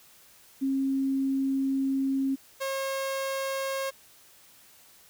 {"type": "tone pair in turn", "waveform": ["sine", "sawtooth"], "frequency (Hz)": [270, 540], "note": ["C#4", "C#5"], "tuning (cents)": [-45, -45], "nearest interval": "octave", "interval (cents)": 1200, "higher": "second", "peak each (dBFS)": [-24, -25], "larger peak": "first", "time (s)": [[0.61, 2.36], [2.6, 3.91]], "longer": "first", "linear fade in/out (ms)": 20, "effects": ["white hiss -56 dBFS RMS until 5.09 s"]}